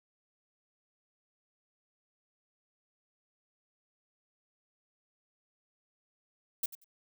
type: noise with echo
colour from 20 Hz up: violet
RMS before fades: -31 dBFS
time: 6.63-6.66 s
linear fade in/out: 5 ms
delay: 92 ms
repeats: 2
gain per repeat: -15 dB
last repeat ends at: 6.844 s
effects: none